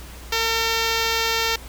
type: tone with notch filter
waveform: 5% pulse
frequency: 453.6 Hz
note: A#4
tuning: 47 cents flat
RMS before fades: -22 dBFS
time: 0.32-1.56 s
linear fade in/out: 5 ms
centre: 11000 Hz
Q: 1.2
effects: added 60 Hz sine -37 dBFS peak until 1.68 s + pink hiss -42 dBFS RMS until 1.68 s